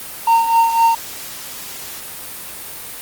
triangle tone with tremolo, 917 Hz, A#5, 29 cents flat, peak -6 dBFS, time 0.27-0.95 s, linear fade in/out 5 ms, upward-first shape triangle, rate 3.9 Hz, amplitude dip 70%, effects white hiss -31 dBFS RMS until 3.01 s + Opus 32 kbps

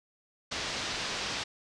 white low-pass noise, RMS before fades -35 dBFS, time 0.51-1.44 s, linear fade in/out 10 ms, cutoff 5400 Hz, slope 24 dB/octave, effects resampled to 22050 Hz

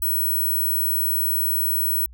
sine tone, 15940 Hz, B9, 15 cents sharp, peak -19 dBFS, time 0.02-2.06 s, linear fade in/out 2 ms, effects added 60 Hz sine -41 dBFS peak until 2.13 s

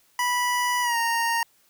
25% pulse tone with pitch glide, 982 to 926.9 Hz, B5 to A#5, -10 to -10 cents, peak -18 dBFS, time 0.19-1.43 s, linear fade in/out 2 ms, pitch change -100 cents, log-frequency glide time 0.82-0.97 s, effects white hiss -62 dBFS RMS until 1.69 s

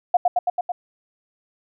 sine tone with echo, 715 Hz, F5, 41 cents sharp, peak -11 dBFS, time 0.14-0.17 s, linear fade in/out 5 ms, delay 110 ms, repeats 5, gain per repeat -2 dB, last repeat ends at 0.72 s, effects none

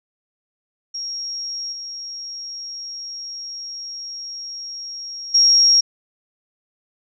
sine tone with level steps, 5588 Hz, F8, in tune, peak -25 / -29 / -10 dBFS, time 0.94-5.81 s, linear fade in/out 10 ms, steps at 1.72 / 5.34 s, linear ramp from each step 10 ms, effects none

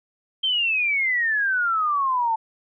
sine exponential sweep, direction down, 3170 to 880 Hz, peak -19 dBFS, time 0.43-2.36 s, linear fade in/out 10 ms, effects none

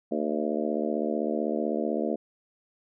harmonic tone with a mistuned harmonic, 75.8 Hz, D#2, 45 cents flat, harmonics 3 / 4 / 5 / 6 / 7 / 8 / 9, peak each -31 / -32 / -33 / -34 / -34 / -35 / -36 dBFS, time 0.11-2.16 s, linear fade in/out 10 ms, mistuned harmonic 9, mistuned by -28 cents, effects none

